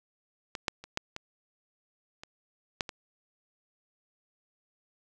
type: clicks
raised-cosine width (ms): 0.2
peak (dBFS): -18 / -10 / -27 / -12 / -20 / -26 / -11 / -21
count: 8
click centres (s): 0.552 / 0.682 / 0.84 / 0.974 / 1.164 / 2.235 / 2.808 / 2.892
effects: none